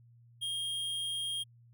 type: tone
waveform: square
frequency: 3234 Hz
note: G#7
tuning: 47 cents flat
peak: -34 dBFS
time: 0.41-1.44 s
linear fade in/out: 20 ms
effects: added 118 Hz sine -57 dBFS peak until 1.73 s